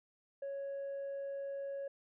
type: tone with tanh clipping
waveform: sine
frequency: 554.4 Hz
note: C#5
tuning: in tune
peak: -39 dBFS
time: 0.42-1.88 s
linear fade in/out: 5 ms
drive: 1 dB
effects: none